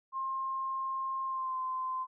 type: tone with pitch glide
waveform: sine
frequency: 1063 to 1035.1 Hz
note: C6 to C6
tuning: +27 to -19 cents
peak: -32 dBFS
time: 0.12-2.07 s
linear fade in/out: 50 ms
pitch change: -46 cents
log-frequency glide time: 1.25-1.58 s
effects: none